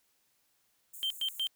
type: high-pass noise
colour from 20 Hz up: white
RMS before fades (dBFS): -47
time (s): 0.93-1.48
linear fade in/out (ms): 10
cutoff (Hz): 6700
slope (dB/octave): 96
type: tone bursts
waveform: sine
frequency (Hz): 3136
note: G7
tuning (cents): 0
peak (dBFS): -29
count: 3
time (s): 1.03-1.469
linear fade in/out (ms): 0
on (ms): 73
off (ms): 110
effects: white hiss -73 dBFS RMS until 1.55 s